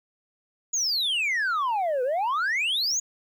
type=exponential two-way sweep; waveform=sine; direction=down then up; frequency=6910 to 485.8 to 6910 Hz; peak=-20 dBFS; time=0.73-3 s; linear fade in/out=10 ms; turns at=2.03 s; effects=tanh soft clip ceiling -22 dBFS + 10-bit